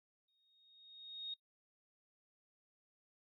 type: tone with exponential growth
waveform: sine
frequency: 3729 Hz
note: A#7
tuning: in tune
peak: -39 dBFS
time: 0.28-1.34 s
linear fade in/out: 5 ms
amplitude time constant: 230 ms
effects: noise-tail reverb RT60 0.1 s tail -22 dB re dry